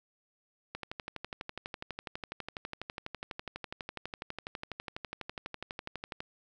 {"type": "click train", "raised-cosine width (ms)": 0.3, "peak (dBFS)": -22, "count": 67, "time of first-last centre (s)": [0.75, 6.205], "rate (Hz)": 12.1, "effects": []}